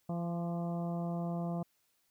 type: harmonic tone with a mistuned harmonic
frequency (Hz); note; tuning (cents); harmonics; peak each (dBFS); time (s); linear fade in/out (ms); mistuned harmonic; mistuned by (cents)
171; F3; -36; 1 / 2 / 3 / 4 / 5 / 6 / 7; -34 / -45 / -46 / -42 / -52 / -52 / -56; 0.09-1.63; 5; 6; +26
effects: white hiss -75 dBFS RMS until 2.1 s